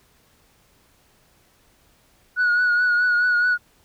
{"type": "tone with vibrato", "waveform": "sine", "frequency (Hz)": 1459, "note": "F#6", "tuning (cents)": -25, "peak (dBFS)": -14, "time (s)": [2.36, 3.58], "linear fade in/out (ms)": 50, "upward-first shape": "triangle", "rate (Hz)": 4.7, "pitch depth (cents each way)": 39, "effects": ["tanh soft clip ceiling -14 dBFS", "pink hiss -59 dBFS RMS until 3.84 s"]}